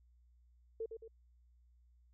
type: tone with echo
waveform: sine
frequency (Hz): 448.9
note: A4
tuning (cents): +35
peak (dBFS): -37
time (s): 0.8-0.86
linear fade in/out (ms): 5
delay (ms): 110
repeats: 2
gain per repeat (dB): -6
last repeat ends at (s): 1.08
effects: added 60 Hz sine -64 dBFS peak until 2.13 s